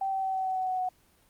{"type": "tone with pitch steps", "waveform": "sine", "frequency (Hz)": [775, 769.6, 764.3, 759.1, 753.8, 748.6, 743.4, 738.3], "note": ["G5", "G5", "G5", "F#5", "F#5", "F#5", "F#5", "F#5"], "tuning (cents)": [-20, -32, -44, 44, 32, 20, 8, -4], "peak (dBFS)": -27, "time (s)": [0.01, 0.89], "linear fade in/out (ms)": 5, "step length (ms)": 110, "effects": ["pink hiss -64 dBFS RMS until 1.29 s", "Opus 24 kbps"]}